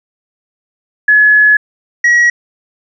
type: tone pair in turn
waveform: sine / triangle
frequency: 1700 / 1911.5 Hz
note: G#6 / A#6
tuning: +40 / +43 cents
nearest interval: major second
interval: 203 cents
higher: second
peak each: -4 dBFS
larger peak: neither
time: 1.08-1.57 / 2.04-2.3 s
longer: first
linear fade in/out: 5 ms
effects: resampled to 16000 Hz